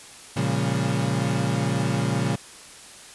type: chord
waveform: 35% pulse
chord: Bb minor seventh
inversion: none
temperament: equal with one note detuned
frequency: 116.54 / 138.59 / 174.61 / 202.4 Hz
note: Bb2 / Db3 / F3 / Ab3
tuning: 0 / 0 / 0 / -44 cents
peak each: -25 / -24 / -27 / -28 dBFS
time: 0.36-2.36 s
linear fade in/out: 10 ms
effects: white hiss -44 dBFS RMS until 3.14 s + resampled to 24000 Hz